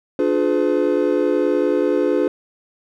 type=chord; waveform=triangle; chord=D diminished seventh; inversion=none; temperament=just; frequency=293.7 / 352.4 / 422.9 / 507.5 Hz; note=D4 / F4 / Ab4 / Cb5; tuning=0 / +16 / +31 / +47 cents; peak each=-19 dBFS; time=0.19-2.28 s; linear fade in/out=2 ms; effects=none